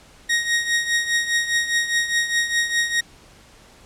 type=tone with tremolo; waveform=sawtooth; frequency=1875 Hz; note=A#6; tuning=10 cents sharp; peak=-12 dBFS; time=0.29-3.01 s; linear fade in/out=10 ms; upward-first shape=triangle; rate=4.9 Hz; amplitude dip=75%; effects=pink hiss -49 dBFS RMS until 3.85 s + low-pass 9000 Hz 12 dB/octave

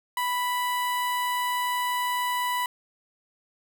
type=tone with notch filter; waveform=sawtooth; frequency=987.8 Hz; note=B5; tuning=in tune; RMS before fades=-27 dBFS; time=0.17-2.66 s; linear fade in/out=2 ms; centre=5600 Hz; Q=1.3; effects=10-bit

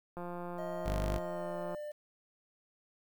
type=click train; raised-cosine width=1 ms; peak=-29 dBFS; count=277; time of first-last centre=0.17-1.747 s; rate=175 Hz
type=tone with pitch glide; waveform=triangle; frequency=630 to 596 Hz; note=D#5 to D5; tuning=+21 to +25 cents; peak=-37 dBFS; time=0.58-1.92 s; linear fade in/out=10 ms; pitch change=-96 cents; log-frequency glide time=1.13-1.58 s
type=tone; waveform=sawtooth; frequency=49.71 Hz; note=G1; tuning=25 cents sharp; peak=-28 dBFS; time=0.85-1.19 s; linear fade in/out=20 ms
effects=10-bit

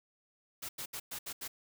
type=noise bursts at uneven times; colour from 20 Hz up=white; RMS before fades=-41 dBFS; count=6; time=0.62-0.69 / 0.78-0.86 / 0.93-1 / 1.11-1.19 / 1.26-1.33 / 1.41-1.48 s; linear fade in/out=10 ms; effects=none

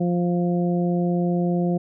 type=harmonic tone; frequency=175.3 Hz; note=F3; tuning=7 cents sharp; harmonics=1 / 2 / 3 / 4; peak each=-20 / -26 / -30 / -32 dBFS; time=0-1.78 s; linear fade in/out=10 ms; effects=none

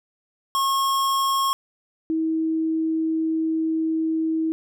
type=tone pair in turn; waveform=square / sine; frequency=1087 / 320.8 Hz; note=C#6 / E4; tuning=-34 / -47 cents; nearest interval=octave + major sixth; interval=2113 cents; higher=first; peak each=-20 / -20 dBFS; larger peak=neither; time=0.55-1.53 / 2.1-4.52 s; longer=second; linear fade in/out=0 ms; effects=none

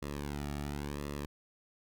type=tone with flanger; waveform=sawtooth; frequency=72.1 Hz; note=D2; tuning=31 cents flat; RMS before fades=-39 dBFS; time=0.02-1.26 s; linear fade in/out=5 ms; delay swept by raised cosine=1.3 to 1.97 ms; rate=0.94 Hz; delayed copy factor=-0.9; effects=none

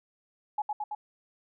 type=tone with echo; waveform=sine; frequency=842 Hz; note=G#5; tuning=24 cents sharp; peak=-26 dBFS; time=0.58-0.62 s; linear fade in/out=5 ms; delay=110 ms; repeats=3; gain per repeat=-2 dB; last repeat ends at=0.95 s; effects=none

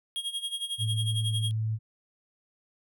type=tone with tremolo; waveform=square; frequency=3265 Hz; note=G#7; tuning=30 cents flat; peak=-29 dBFS; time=0.16-1.51 s; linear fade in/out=0 ms; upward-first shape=sine; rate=11 Hz; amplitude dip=80%
type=tone; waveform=sine; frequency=110.1 Hz; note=A2; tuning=2 cents sharp; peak=-26 dBFS; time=0.78-1.79 s; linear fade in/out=50 ms
effects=none

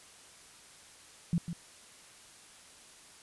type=tone with echo; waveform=sine; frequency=170.1 Hz; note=F3; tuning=45 cents flat; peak=-25 dBFS; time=1.33-1.38 s; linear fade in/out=0 ms; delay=150 ms; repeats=1; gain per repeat=-9 dB; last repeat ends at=1.53 s; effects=white hiss -55 dBFS RMS until 3.22 s + resampled to 24000 Hz

